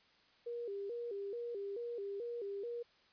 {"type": "tone with vibrato", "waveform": "sine", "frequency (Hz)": 435.4, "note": "A4", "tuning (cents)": -18, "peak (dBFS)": -39, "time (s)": [0.46, 2.83], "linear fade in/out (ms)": 10, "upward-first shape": "square", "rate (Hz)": 2.3, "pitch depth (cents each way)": 150, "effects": ["white hiss -68 dBFS RMS until 3.12 s", "resampled to 11025 Hz"]}